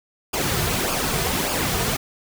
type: noise with flanger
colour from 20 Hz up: pink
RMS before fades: -23 dBFS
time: 0.33-1.97 s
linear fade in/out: 10 ms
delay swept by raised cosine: 0.51 to 3.71 ms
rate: 1.7 Hz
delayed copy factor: -0.65
effects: none